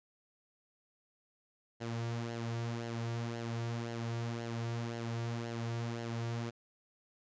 sawtooth tone with flanger, 116.54 Hz, A#2, in tune, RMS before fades -38 dBFS, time 1.8-6.51 s, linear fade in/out 20 ms, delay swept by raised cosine 0.82 to 3.92 ms, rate 1.9 Hz, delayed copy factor -0.55, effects resampled to 16000 Hz

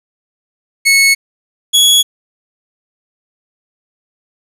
sawtooth tone pair in turn, 2199 / 3357 Hz, C#7 / G#7, -14 / +18 cents, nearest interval perfect fifth, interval 732 cents, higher second, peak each -3 dBFS, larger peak neither, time 0.85-1.15 / 1.73-2.03 s, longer neither, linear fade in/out 20 ms, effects resampled to 32000 Hz + 7-bit

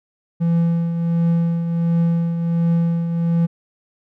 triangle tone with tremolo, 168.3 Hz, E3, 36 cents sharp, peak -11 dBFS, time 0.4-3.47 s, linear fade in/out 20 ms, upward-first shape triangle, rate 1.4 Hz, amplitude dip 55%, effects none

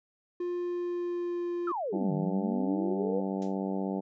triangle tone with pitch glide, 352.8 to 348.5 Hz, F4 to F4, +18 to -4 cents, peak -28 dBFS, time 0.4-1.72 s, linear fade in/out 5 ms, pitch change -22 cents, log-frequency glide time 0.55-1.5 s
sine exponential two-way sweep, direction down then up, 1406 to 146.83 to 512 Hz, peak -30 dBFS, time 1.67-3.21 s, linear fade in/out 5 ms, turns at 2.13 s
harmonic tone, 96.5 Hz, G2, 27 cents flat, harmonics 2 / 3 / 4 / 5 / 6 / 7 / 8 / 9, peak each -32 / -36 / -38 / -40 / -42 / -43 / -44 / -45 dBFS, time 1.92-4.01 s, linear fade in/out 20 ms
blue noise with exponential decay, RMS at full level -42 dBFS, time 3.42-3.58 s, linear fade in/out 0 ms, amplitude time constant 34 ms
effects resampled to 16000 Hz

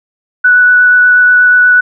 sine tone with vibrato, 1480 Hz, F#6, in tune, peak -3 dBFS, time 0.44-1.81 s, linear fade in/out 10 ms, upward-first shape sine, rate 8.3 Hz, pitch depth 9 cents each way, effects none

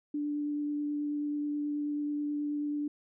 sine tone with vibrato, 293.7 Hz, D4, in tune, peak -30 dBFS, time 0.14-2.88 s, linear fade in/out 5 ms, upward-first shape triangle, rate 9.3 Hz, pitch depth 10 cents each way, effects none

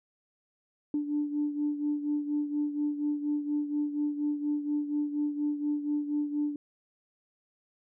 sine beating tone pair, 293.7 / 297.9 Hz, D4 / D4, 0 / +25 cents, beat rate 4.2 Hz, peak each -28 / -34 dBFS, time 0.94-6.56 s, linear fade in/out 2 ms, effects tanh soft clip ceiling -20 dBFS

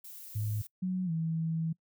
violet noise, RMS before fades -47 dBFS, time 0.04-0.67 s, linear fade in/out 5 ms
sine tone, 106.6 Hz, G#2, 46 cents sharp, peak -30 dBFS, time 0.35-0.62 s, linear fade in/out 10 ms
sine tone with pitch glide, 184.5 to 162.48 Hz, F#3 to E3, -5 to -25 cents, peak -29 dBFS, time 0.82-1.73 s, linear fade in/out 10 ms, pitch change -220 cents, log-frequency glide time 1.05-1.11 s
effects noise-tail reverb RT60 0.1 s tail -24 dB re dry

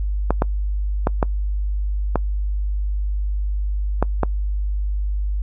clicks, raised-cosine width 1 ms, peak -3 dBFS, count 7, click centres 0.306 / 0.421 / 1.071 / 1.228 / 2.157 / 4.026 / 4.233 s, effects noise-tail reverb RT60 0.1 s tail -25 dB re dry + added 50 Hz sine -19 dBFS peak until 5.42 s

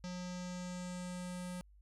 square tone with low-pass filter sweep, 180 Hz, F#3, 47 cents flat, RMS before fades -43 dBFS, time 0.04-1.61 s, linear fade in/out 0 ms, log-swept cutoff 5700 to 9900 Hz, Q 3, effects added 50 Hz sine -59 dBFS peak until 1.81 s

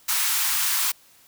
white high-pass noise, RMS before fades -23 dBFS, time 0.08-0.92 s, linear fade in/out 10 ms, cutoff 860 Hz, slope 48 dB/octave, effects white hiss -55 dBFS RMS until 1.27 s

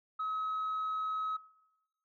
sine tone, 1279 Hz, D#6, 47 cents sharp, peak -31 dBFS, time 0.19-1.37 s, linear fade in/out 10 ms, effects noise-tail reverb RT60 1.0 s tail -23 dB re dry + tanh soft clip ceiling -30 dBFS

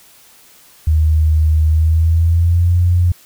sine tone with pitch glide, 78.1 to 88.17 Hz, D#2 to F2, +7 to +17 cents, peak -9 dBFS, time 0.87-3.12 s, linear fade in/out 5 ms, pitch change +210 cents, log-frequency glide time 1.67-2.78 s, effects white hiss -46 dBFS RMS until 3.25 s

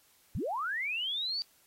sine linear sweep, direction up, 59 to 4673 Hz, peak -31 dBFS, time 0.35-1.42 s, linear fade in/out 0 ms, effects white hiss -65 dBFS RMS until 1.66 s + AAC 48 kbps

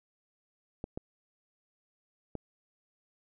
clicks, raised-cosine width 2 ms, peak -23 dBFS, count 3, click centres 0.841 / 0.975 / 2.353 s, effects none

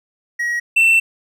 triangle tone pair in turn, 1903 / 2685 Hz, A#6 / E7, +35 / +31 cents, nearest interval tritone, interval 596 cents, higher second, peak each -16 / -8 dBFS, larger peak second, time 0.39-0.6 / 0.76-1 s, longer second, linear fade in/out 10 ms, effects none

